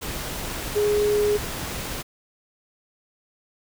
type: tone in noise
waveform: sine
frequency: 416.1 Hz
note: G#4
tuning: 3 cents sharp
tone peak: -18 dBFS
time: 0.75-1.38 s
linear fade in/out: 20 ms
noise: pink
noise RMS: -31 dBFS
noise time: 0.01-2.03 s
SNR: +10 dB
effects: none